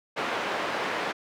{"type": "band-pass noise", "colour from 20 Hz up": "pink", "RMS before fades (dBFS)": -30, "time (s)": [0.16, 1.13], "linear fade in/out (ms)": 20, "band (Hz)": [430, 2400], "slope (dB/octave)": 12, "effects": []}